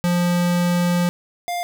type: tone pair in turn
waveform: square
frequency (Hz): 175.5 / 702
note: F3 / F5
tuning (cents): +9 / +9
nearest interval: 2 octaves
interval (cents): 2400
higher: second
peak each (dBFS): -17 / -23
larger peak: first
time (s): 0.04-1.09 / 1.48-1.63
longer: first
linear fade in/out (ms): 0
effects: none